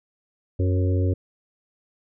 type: harmonic tone with a mistuned harmonic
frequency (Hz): 92.5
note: F#2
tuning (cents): 0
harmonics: 1 / 3 / 4 / 5 / 6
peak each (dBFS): -19 / -29 / -31 / -33 / -35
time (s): 0.59-1.14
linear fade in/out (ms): 10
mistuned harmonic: 6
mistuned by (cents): -25
effects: none